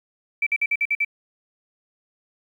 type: tone bursts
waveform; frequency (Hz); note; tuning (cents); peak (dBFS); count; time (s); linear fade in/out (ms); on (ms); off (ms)
sine; 2321; D7; -21; -18; 7; 0.42-1.048; 5; 46; 51
effects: 9-bit